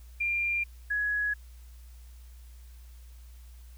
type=tone pair in turn; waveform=sine; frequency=2390 / 1676.5 Hz; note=D7 / G#6; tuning=+30 / +16 cents; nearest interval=tritone; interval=614 cents; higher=first; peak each=-26 dBFS; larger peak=neither; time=0.2-0.64 / 0.9-1.34 s; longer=neither; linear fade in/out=10 ms; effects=added 60 Hz sine -46 dBFS peak until 3.77 s + white hiss -62 dBFS RMS until 3.77 s